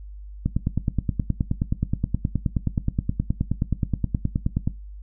click train, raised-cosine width 5 ms, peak -9 dBFS, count 41, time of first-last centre 0.46-4.675 s, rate 9.49 Hz, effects noise-tail reverb RT60 0.2 s tail -17 dB re dry + added 50 Hz sine -36 dBFS peak until 5.02 s

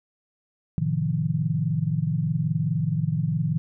sine chord, F dominant seventh, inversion first, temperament equal, 110 / 130.81 / 155.56 / 174.61 Hz, A2 / C3 / Eb3 / F3, 0 / 0 / 0 / 0 cents, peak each -30 / -29 / -24 / -29 dBFS, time 0.78-3.58 s, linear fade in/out 0 ms, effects none

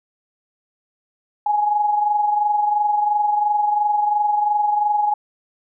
sine tone pair together, 833 / 855.9 Hz, G#5 / A5, +5 / -48 cents, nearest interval unison, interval 47 cents, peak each -16 / -25 dBFS, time 1.46-5.14 s, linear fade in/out 5 ms, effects none

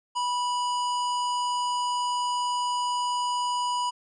harmonic tone with a mistuned harmonic, 981 Hz, B5, 12 cents flat, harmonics 1 / 3 / 5 / 7 / 9, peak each -25 / -35 / -39 / -42 / -44 dBFS, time 0.15-3.91 s, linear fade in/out 20 ms, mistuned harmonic 9, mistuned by -19 cents, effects none

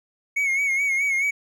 triangle tone with vibrato, 2202 Hz, C#7, 12 cents flat, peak -18 dBFS, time 0.36-1.31 s, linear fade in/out 10 ms, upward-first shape sine, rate 4.7 Hz, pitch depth 60 cents each way, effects none

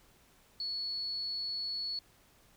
sine tone, 4400 Hz, C#8, 14 cents flat, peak -34 dBFS, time 0.6-1.99 s, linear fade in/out 2 ms, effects pink hiss -64 dBFS RMS until 2.56 s

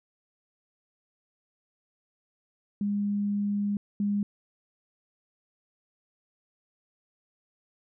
sine tone pair in turn, 203.8 / 203.8 Hz, G#3 / G#3, -32 / -32 cents, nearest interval unison, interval 0 cents, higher neither, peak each -25 / -24 dBFS, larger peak second, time 2.81-3.77 / 4-4.23 s, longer first, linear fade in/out 2 ms, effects none

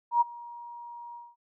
sine tone with ADSR envelope, 949 Hz, A#5, 31 cents sharp, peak -17 dBFS, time 0.11-1.36 s, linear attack 100 ms, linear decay 20 ms, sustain -23 dB, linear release 210 ms, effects none

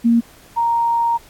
sine tone pair in turn, 233.1 / 932.4 Hz, A#3 / A#5, 0 / 0 cents, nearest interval 2 octaves, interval 2400 cents, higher second, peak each -10 / -14 dBFS, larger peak first, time 0.04-0.21 / 0.56-1.18 s, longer second, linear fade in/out 20 ms, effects pink hiss -47 dBFS RMS until 1.29 s + AAC 64 kbps

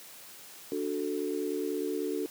sine chord, D major, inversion none, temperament equal, 293.7 / 370 / 440 Hz, D4 / F#4 / A4, 0 / 0 / 0 cents, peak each -34 dBFS, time 0.72-2.26 s, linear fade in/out 0 ms, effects white hiss -49 dBFS RMS until 2.3 s + high-pass 150 Hz 12 dB/octave

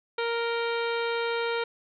harmonic tone with a mistuned harmonic, 466.2 Hz, A#4, in tune, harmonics 1 / 2 / 3 / 4 / 5 / 6 / 7 / 8 / 9, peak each -28 / -34 / -34 / -41 / -37 / -45 / -42 / -42 / -45 dBFS, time 0.18-1.64 s, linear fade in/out 5 ms, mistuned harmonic 7, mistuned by -56 cents, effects none

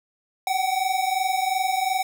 square tone pair together, 748.2 / 771 Hz, F#5 / G5, +19 / -29 cents, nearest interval minor second, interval 52 cents, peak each -25 / -25 dBFS, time 0.47-2.03 s, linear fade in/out 2 ms, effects none

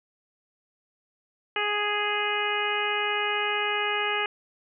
harmonic tone, 415.5 Hz, G#4, 1 cent sharp, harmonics 1 / 2 / 3 / 4 / 5 / 6 / 7, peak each -32 / -32 / -32 / -32 / -32 / -32 / -32 dBFS, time 1.56-4.26 s, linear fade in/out 2 ms, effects none

